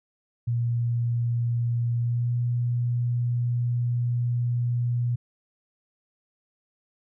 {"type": "tone with pitch glide", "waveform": "sine", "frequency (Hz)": [118.6, 120.81], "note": ["A#2", "B2"], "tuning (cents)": [30, -38], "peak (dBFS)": -22, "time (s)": [0.47, 5.16], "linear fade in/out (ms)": 10, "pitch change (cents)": 32, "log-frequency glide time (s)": [1.99, 2.32], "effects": []}